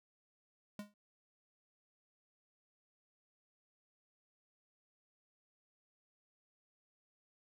square tone with exponential decay, 206.5 Hz, G#3, 10 cents flat, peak -40 dBFS, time 0.79-0.94 s, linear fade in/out 2 ms, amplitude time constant 32 ms, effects none

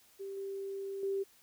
sine tone with level steps, 392 Hz, G4, in tune, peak -39 / -37 / -31 dBFS, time 0.19-1.24 s, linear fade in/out 20 ms, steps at 0.37 / 1.03 s, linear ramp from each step 2 ms, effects white hiss -64 dBFS RMS until 1.42 s

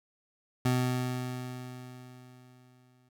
25% pulse tone with exponential decay, 126 Hz, B2, 35 cents sharp, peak -20 dBFS, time 0.65-3.09 s, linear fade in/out 5 ms, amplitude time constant 530 ms, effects none

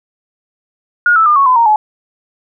sine tone with pitch steps, 1434 / 1315 / 1205.8 / 1105.8 / 1014 / 929.8 / 852.7 Hz, F6 / E6 / D6 / C#6 / B5 / A#5 / G#5, +45 / -5 / +45 / -5 / +45 / -5 / +45 cents, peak -6 dBFS, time 1.06-1.76 s, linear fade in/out 2 ms, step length 100 ms, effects none

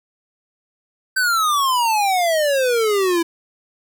square exponential sweep, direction down, 1560 to 329.6 Hz, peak -16 dBFS, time 1.16-3.23 s, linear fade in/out 10 ms, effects none

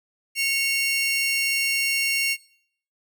sawtooth tone pair together, 2193 / 2763 Hz, C#7 / F7, -19 / -19 cents, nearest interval major third, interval 400 cents, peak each -22 / -20 dBFS, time 0.35-2.37 s, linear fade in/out 50 ms, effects noise-tail reverb RT60 0.6 s tail -20 dB re dry

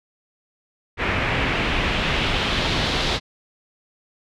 pink noise with low-pass filter sweep, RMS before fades -22 dBFS, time 0.97-3.2 s, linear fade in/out 50 ms, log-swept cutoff 2200 to 4100 Hz, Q 2.1, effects none

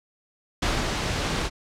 pink noise with ADSR envelope, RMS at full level -23 dBFS, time 0.62-1.5 s, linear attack 8 ms, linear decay 190 ms, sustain -3 dB, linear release 44 ms, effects low-pass 6000 Hz 12 dB/octave

